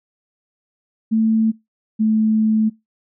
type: tone pair in turn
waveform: sine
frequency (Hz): 221.7 / 218.1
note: A3 / A3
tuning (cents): +13 / -15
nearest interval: unison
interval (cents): 28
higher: first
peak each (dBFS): -13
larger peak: neither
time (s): 1.11-1.52 / 1.99-2.7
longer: second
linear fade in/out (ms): 20
effects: noise-tail reverb RT60 0.2 s tail -23 dB re dry